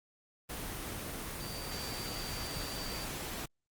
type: tone in noise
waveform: sine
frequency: 4650 Hz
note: D8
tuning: 18 cents flat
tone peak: -44 dBFS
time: 1.4-3.05 s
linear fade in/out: 10 ms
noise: pink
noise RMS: -40 dBFS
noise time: 0.49-3.46 s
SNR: -7 dB
effects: Opus 24 kbps